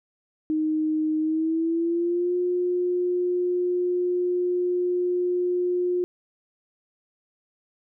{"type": "tone with pitch glide", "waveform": "sine", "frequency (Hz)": [311.1, 357.4], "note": ["D#4", "F4"], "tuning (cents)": [0, 40], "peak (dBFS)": -21, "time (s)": [0.5, 6.04], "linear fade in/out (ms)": 0, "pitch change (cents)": 240, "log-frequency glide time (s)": [1.19, 2.35], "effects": []}